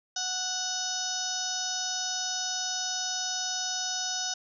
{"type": "harmonic tone", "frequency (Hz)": 740, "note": "F#5", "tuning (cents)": 0, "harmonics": [1, 2, 4, 5, 6, 7, 8, 9], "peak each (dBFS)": [-39, -39, -41, -37, -42, -35, -34, -42], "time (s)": [0.16, 4.34], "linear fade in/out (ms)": 5, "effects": []}